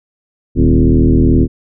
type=tone with frequency modulation; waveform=sine; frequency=100 Hz; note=G2; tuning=35 cents sharp; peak=-6 dBFS; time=0.55-1.48 s; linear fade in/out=50 ms; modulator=78.5 Hz; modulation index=3.2; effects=none